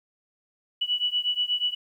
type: beating tone pair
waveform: sine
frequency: 2947 / 2955.3 Hz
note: F#7 / F#7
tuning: -8 / -3 cents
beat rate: 8.3 Hz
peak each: -26 / -27 dBFS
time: 0.81-1.75 s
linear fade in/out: 10 ms
effects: 10-bit